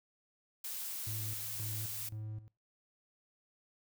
blue noise, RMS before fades -41 dBFS, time 0.64-2.09 s, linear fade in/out 5 ms
triangle tone with tremolo, 107.9 Hz, A2, 33 cents flat, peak -37 dBFS, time 1.07-2.48 s, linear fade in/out 0 ms, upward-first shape square, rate 1.9 Hz, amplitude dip 75%
effects noise-tail reverb RT60 0.4 s tail -26 dB re dry

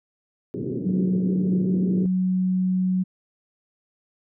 white band-pass noise, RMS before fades -29 dBFS, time 0.54-2.06 s, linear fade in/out 0 ms, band 110 to 410 Hz, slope 48 dB/octave
sine tone, 185 Hz, F#3, in tune, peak -19 dBFS, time 0.85-3.04 s, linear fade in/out 20 ms
effects none

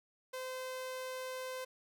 sawtooth tone, 515 Hz, C5, 28 cents flat, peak -36 dBFS, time 0.33-1.65 s, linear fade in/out 10 ms, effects none

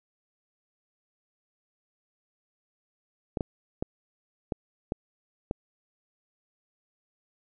clicks, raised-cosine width 2 ms, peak -15 dBFS, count 6, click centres 3.372 / 3.408 / 3.825 / 4.522 / 4.921 / 5.511 s, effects none

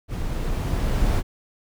brown noise with level ramp, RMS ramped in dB -28 to -19 dBFS, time 0.08-1.23 s, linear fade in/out 50 ms, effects none

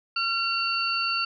sine tone cluster, 1367 / 2744 / 4530 Hz, F6 / F7 / C#8, -37 / -31 / +37 cents, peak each -28 dBFS, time 0.16-1.25 s, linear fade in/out 5 ms, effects none

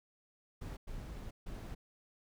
brown noise bursts at uneven times, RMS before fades -44 dBFS, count 3, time 0.61-0.77 / 0.87-1.31 / 1.46-1.75 s, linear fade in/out 10 ms, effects none

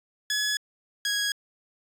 15% pulse tone pair in turn, 1694 / 1655.3 Hz, G#6 / G#6, +34 / -6 cents, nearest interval unison, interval 40 cents, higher first, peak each -18 dBFS, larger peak neither, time 0.3-0.57 / 1.05-1.32 s, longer neither, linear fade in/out 2 ms, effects resampled to 32000 Hz

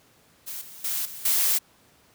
blue noise with level steps, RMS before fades -35 / -44 / -28 / -39 / -22 dBFS, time 0.46-1.59 s, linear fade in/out 20 ms, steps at 0.61 / 0.84 / 1.05 / 1.25 s, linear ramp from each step 5 ms, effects pink hiss -59 dBFS RMS until 2.14 s + high-pass 80 Hz 12 dB/octave

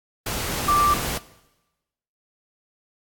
sine tone in noise, 1174.7 Hz, D6, in tune, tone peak -16 dBFS, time 0.68-0.94 s, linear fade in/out 5 ms, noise pink, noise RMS -27 dBFS, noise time 0.26-1.18 s, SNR +8 dB, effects noise-tail reverb RT60 1.0 s tail -18 dB re dry + AAC 64 kbps

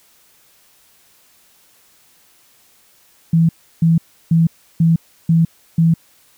sine tone bursts, 164.81 Hz, E3, in tune, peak -9 dBFS, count 6, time 3.33-5.94 s, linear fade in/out 5 ms, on 160 ms, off 330 ms, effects white hiss -53 dBFS RMS until 6.37 s

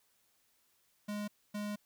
square tone bursts at uneven times, 207.5 Hz, G#3, 1 cent flat, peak -37 dBFS, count 2, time 1.08-1.28 / 1.54-1.76 s, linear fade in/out 10 ms, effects white hiss -73 dBFS RMS until 1.85 s

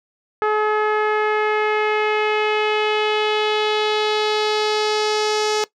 sawtooth tone with low-pass filter sweep, 426.3 Hz, G#4, 45 cents sharp, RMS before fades -19 dBFS, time 0.42-5.64 s, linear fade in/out 0 ms, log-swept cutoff 1500 to 6000 Hz, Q 2.2, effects noise-tail reverb RT60 0.1 s tail -19 dB re dry

